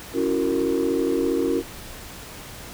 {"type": "chord", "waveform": "sine", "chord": "F# dominant seventh", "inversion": "second", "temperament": "just", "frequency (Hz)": [277.5, 333, 370, 462.5], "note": ["C#4", "E4", "F#4", "A#4"], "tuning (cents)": [2, 18, 0, -14], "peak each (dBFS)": -24, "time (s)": [0.13, 1.63], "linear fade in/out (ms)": 50, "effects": ["tanh soft clip ceiling -13 dBFS", "pink hiss -39 dBFS RMS until 2.73 s"]}